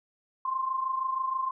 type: tone pair together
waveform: sine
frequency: 1046.5 / 1072.8 Hz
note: C6 / C6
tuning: 0 / +43 cents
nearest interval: unison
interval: 43 cents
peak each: -28 / -34 dBFS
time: 0.45-1.51 s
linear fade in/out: 5 ms
effects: none